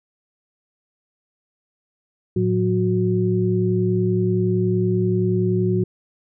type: tone cluster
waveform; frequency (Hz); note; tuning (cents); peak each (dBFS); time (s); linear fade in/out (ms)
sine; 111.1 / 181.7 / 366.5; A2 / F#3 / F#4; +17 / -31 / -16; -21; 2.36-5.84; 5
effects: none

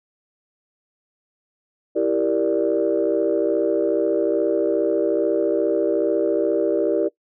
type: chord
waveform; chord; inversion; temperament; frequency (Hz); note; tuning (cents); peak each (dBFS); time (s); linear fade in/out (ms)
sine; E half-diminished seventh; none; equal; 329.6 / 392 / 466.2 / 587.3; E4 / G4 / Bb4 / D5; 0 / 0 / 0 / 0; -22; 1.95-7.09; 20
effects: noise-tail reverb RT60 0.1 s tail -20 dB re dry + tanh soft clip ceiling -9 dBFS

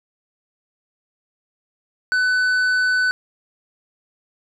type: tone with tanh clipping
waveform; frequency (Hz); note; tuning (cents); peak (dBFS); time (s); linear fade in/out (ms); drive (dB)
triangle; 1500; F#6; +23; -17; 2.12-3.11; 0; 11
effects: none

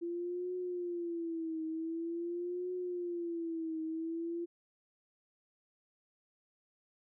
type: tone with vibrato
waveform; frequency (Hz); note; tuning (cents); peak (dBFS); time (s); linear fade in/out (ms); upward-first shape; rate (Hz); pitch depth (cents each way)
sine; 340.1; F4; -46; -35; 0.01-4.46; 20; triangle; 0.46; 120
effects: none

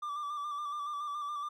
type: tone with vibrato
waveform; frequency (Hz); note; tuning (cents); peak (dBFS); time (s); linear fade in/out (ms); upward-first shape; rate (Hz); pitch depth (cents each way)
triangle; 1174.7; D6; 0; -33; 0.02-1.49; 10; square; 7.1; 33
effects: none

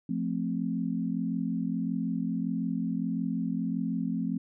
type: chord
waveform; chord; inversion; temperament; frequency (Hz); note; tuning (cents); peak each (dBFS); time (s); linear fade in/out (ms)
sine; F major; none; equal; 174.61 / 220 / 261.6; F3 / A3 / C4; 0 / 0 / 0; -32; 0.09-4.38; 5
effects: none

